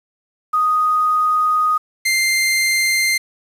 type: tone pair in turn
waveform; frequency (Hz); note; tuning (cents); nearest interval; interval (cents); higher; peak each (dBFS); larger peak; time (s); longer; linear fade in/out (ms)
sine / sawtooth; 1244.5 / 2093; D#6 / C7; 0 / 0; major sixth; 900; second; -13 / -11; second; 0.53-1.78 / 2.05-3.18; first; 10
effects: resampled to 32000 Hz + 7-bit